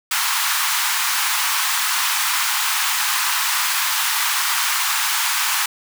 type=high-pass noise; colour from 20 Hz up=pink; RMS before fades=-20 dBFS; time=0.11-5.66 s; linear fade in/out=5 ms; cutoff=900 Hz; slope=48 dB/octave; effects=none